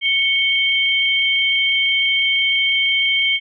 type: tone pair together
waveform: sine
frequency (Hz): 2217 / 3147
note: C#7 / G7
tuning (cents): 0 / +6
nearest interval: tritone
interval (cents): 606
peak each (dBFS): -17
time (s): 0.01-3.4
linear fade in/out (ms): 50
effects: none